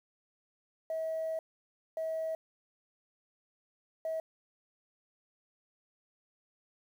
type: tone bursts at uneven times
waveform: sine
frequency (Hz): 643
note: E5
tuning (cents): -43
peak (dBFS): -31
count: 3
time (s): 0.9-1.39 / 1.97-2.35 / 4.05-4.2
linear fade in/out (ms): 2
effects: tanh soft clip ceiling -28 dBFS + 10-bit